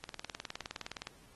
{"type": "click train", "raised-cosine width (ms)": 0.2, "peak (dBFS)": -23, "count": 21, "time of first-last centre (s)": [0.04, 1.071], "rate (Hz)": 19.4, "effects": ["pink hiss -62 dBFS RMS until 1.35 s", "AAC 32 kbps"]}